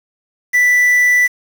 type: tone with quantisation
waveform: triangle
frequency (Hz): 1975.5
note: B6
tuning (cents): 0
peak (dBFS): -7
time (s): 0.53-1.28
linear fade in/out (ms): 20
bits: 5
effects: none